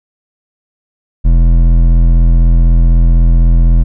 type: tone with hard clipping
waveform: sine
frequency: 42 Hz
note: E1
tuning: 33 cents sharp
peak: -6 dBFS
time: 1.24-3.84 s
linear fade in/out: 20 ms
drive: 10 dB
effects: none